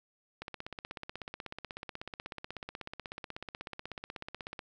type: click train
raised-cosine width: 0.3 ms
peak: -24 dBFS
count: 69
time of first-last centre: 0.42-4.592 s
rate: 16.3 Hz
effects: none